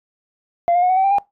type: tone with pitch steps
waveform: sine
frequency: 690 / 708.2 / 726.8 / 746 / 765.6 / 785.8 / 806.5 Hz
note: F5 / F5 / F#5 / F#5 / G5 / G5 / G5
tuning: -21 / +24 / -31 / +14 / -41 / +4 / +49 cents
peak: -11 dBFS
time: 0.68-1.184 s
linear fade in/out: 0 ms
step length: 72 ms
effects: noise-tail reverb RT60 0.2 s tail -23 dB re dry + tanh soft clip ceiling -10 dBFS